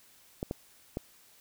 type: clicks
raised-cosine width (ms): 2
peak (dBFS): -19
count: 3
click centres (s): 0.429 / 0.511 / 0.971
effects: white hiss -60 dBFS RMS until 1.4 s